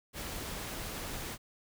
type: noise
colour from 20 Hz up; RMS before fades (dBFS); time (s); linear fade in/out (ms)
pink; -40; 0.13-1.38; 50
effects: none